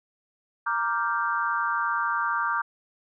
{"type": "chord", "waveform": "sine", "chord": "G minor seventh", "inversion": "first", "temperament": "equal", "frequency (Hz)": [932.3, 1174.7, 1396.9, 1568], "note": ["Bb5", "D6", "F6", "G6"], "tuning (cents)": [0, 0, 0, 0], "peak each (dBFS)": [-30, -27, -30, -30], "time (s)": [0.66, 2.62], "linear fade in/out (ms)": 10, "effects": []}